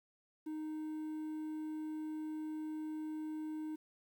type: tone with quantisation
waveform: triangle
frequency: 310 Hz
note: D#4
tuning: 6 cents flat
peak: -37 dBFS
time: 0.46-3.76 s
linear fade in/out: 10 ms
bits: 11
effects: none